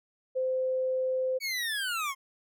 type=tone; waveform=sine; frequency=517 Hz; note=C5; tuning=21 cents flat; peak=-26 dBFS; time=0.35-1.39 s; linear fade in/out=20 ms
type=linear sweep; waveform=25% pulse; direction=down; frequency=2263 to 1046.5 Hz; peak=-26 dBFS; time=1.4-2.15 s; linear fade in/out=50 ms
effects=none